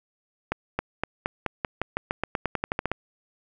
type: accelerating click train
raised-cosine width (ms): 0.5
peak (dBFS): -10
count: 18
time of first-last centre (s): 0.52-2.916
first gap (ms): 270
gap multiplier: 0.91
effects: none